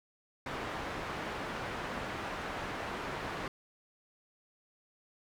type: low-pass noise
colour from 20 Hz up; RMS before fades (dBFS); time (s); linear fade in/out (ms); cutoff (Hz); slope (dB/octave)
white; -39; 0.46-3.48; 2; 1500; 12
effects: none